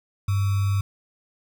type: tone with sample-and-hold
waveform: sine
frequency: 98.9 Hz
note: G2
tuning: 16 cents sharp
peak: -19 dBFS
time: 0.28-0.81 s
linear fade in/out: 5 ms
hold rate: 1225 Hz
effects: none